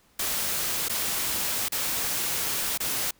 white noise with dropouts, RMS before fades -28 dBFS, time 0.19-3.11 s, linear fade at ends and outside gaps 5 ms, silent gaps 0.885-0.895 / 1.685-1.72 / 2.777-2.802 s, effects pink hiss -62 dBFS RMS until 3.19 s

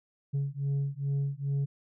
sine beating tone pair, 138.59 / 140.99 Hz, C#3 / C#3, 0 / +30 cents, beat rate 2.4 Hz, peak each -29 dBFS, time 0.33-1.66 s, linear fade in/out 20 ms, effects tanh soft clip ceiling -25 dBFS

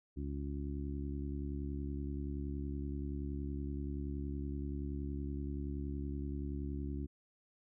harmonic tone, 70.6 Hz, C#2, 32 cents sharp, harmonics 1 / 2 / 3 / 4 / 5, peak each -39 / -45 / -47 / -44 / -49 dBFS, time 0.16-7.07 s, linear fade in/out 20 ms, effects none

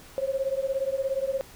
sine beating tone pair, 530 / 547 Hz, C5 / C#5, +22 / -23 cents, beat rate 17 Hz, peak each -28 dBFS, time 0.18-1.41 s, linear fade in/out 0 ms, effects pink hiss -49 dBFS RMS until 1.55 s

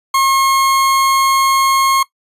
40% pulse tone, 1080 Hz, C#6, 45 cents flat, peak -10 dBFS, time 0.14-2.03 s, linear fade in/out 5 ms, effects noise-tail reverb RT60 0.1 s tail -18 dB re dry + resampled to 32000 Hz

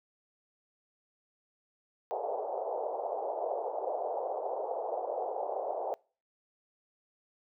white band-pass noise, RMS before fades -35 dBFS, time 2.11-5.94 s, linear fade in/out 0 ms, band 430 to 810 Hz, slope 48 dB/octave, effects noise-tail reverb RT60 0.4 s tail -26 dB re dry

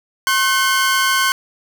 sawtooth tone pair together, 1074 / 1521.4 Hz, C6 / F#6, +45 / +48 cents, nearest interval tritone, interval 603 cents, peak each -13 dBFS, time 0.27-1.32 s, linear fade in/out 0 ms, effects none

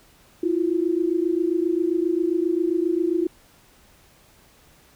sine tone pair together, 328.1 / 355.6 Hz, E4 / F4, -8 / +31 cents, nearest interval minor second, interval 139 cents, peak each -22 dBFS, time 0.43-3.27 s, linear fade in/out 5 ms, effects pink hiss -55 dBFS RMS until 4.95 s

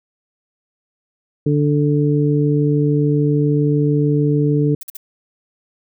harmonic tone, 146.83 Hz, D3, in tune, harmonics 1 / 2 / 3, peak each -15 / -18 / -20 dBFS, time 1.46-4.75 s, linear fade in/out 5 ms
violet noise bursts, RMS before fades -30 dBFS, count 3, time 4.81-4.97 s, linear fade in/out 5 ms, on 22 ms, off 47 ms
effects none

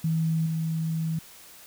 sine tone with level steps, 161.5 Hz, E3, 35 cents flat, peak -22 / -25 dBFS, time 0.04-1.19 s, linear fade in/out 5 ms, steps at 0.46 s, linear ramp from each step 5 ms, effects white hiss -49 dBFS RMS until 1.66 s

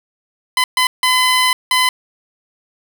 15% pulse tone bursts at uneven times, 1015 Hz, B5, 47 cents sharp, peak -5 dBFS, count 4, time 0.57-0.64 / 0.77-0.87 / 1.03-1.53 / 1.71-1.89 s, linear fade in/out 2 ms, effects none

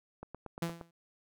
click train, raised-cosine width 1 ms, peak -29 dBFS, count 6, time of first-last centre 0.23-0.812 s, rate 8.59 Hz
sawtooth tone with exponential decay, 168.5 Hz, E3, 38 cents sharp, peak -26 dBFS, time 0.62-0.91 s, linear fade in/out 5 ms, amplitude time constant 63 ms
effects none

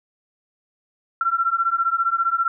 sine beating tone pair, 1351 / 1366 Hz, E6 / F6, +42 / -39 cents, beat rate 15 Hz, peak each -21 dBFS, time 1.21-2.48 s, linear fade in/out 2 ms, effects none

